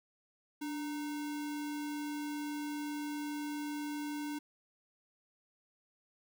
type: tone with sample-and-hold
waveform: sine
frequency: 293.7 Hz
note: D4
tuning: in tune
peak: -36 dBFS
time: 0.61-4.39 s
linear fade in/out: 10 ms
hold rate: 1225 Hz
effects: none